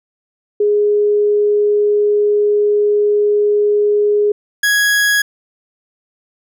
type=tone pair in turn; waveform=sine / 40% pulse; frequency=415.1 / 1663.7 Hz; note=G#4 / G#6; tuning=-1 / +3 cents; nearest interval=2 octaves; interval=2404 cents; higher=second; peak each=-10 dBFS; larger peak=neither; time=0.6-4.32 / 4.63-5.22 s; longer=first; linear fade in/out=5 ms; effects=none